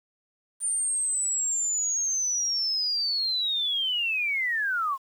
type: linear sweep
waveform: sine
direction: down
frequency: 9090 to 1033 Hz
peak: -24 dBFS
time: 0.6-4.98 s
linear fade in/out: 50 ms
effects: 9-bit